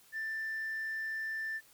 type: tone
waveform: sine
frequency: 1774 Hz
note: A6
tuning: 14 cents sharp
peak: -33 dBFS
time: 0.12-1.61 s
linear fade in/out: 50 ms
effects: tanh soft clip ceiling -32 dBFS + white hiss -62 dBFS RMS until 1.73 s